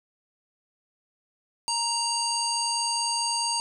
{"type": "harmonic tone with a mistuned harmonic", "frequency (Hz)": 932.3, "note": "A#5", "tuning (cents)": 0, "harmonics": [1, 3, 5, 7, 9, 10], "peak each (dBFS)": [-29, -37, -28, -34, -34, -36], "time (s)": [1.68, 3.6], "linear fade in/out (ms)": 0, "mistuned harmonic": 10, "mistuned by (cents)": -44, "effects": ["10-bit"]}